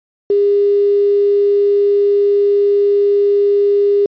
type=tone with quantisation; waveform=sine; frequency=405.2 Hz; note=G#4; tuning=43 cents flat; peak=-9 dBFS; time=0.3-4.06 s; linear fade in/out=2 ms; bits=6; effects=resampled to 11025 Hz